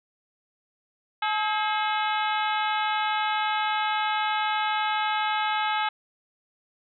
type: harmonic tone with a mistuned harmonic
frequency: 428.1 Hz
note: A4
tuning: 47 cents flat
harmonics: 2 / 3 / 4 / 5 / 6 / 7 / 8 / 9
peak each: -26 / -30 / -32 / -34 / -36 / -37 / -38 / -39 dBFS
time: 1.22-5.89 s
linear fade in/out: 5 ms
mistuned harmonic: 4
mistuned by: -92 cents
effects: none